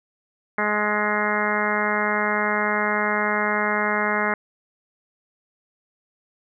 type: harmonic tone with a mistuned harmonic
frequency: 210 Hz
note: G#3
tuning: 19 cents sharp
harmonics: 1 / 2 / 3 / 4 / 5 / 6 / 7 / 8 / 9 / 10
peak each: -29 / -29 / -29 / -29 / -29 / -29 / -29 / -29 / -29 / -29 dBFS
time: 0.58-4.34 s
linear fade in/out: 2 ms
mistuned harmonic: 7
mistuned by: -16 cents
effects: none